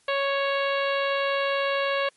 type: harmonic tone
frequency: 554.4 Hz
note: C#5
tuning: in tune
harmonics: 1 / 2 / 3 / 4 / 5 / 6 / 7 / 8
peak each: -25 / -29 / -31 / -34 / -33 / -38 / -38 / -43 dBFS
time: 0.08-2.09 s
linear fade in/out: 5 ms
effects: white hiss -62 dBFS RMS until 2.16 s + MP3 48 kbps